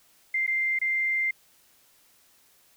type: tone with dropouts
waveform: sine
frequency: 2093 Hz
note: C7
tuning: in tune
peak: -23 dBFS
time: 0.34-1.31 s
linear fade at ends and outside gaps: 5 ms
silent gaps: 0.466-0.476 / 0.789-0.814 s
effects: white hiss -61 dBFS RMS until 2.76 s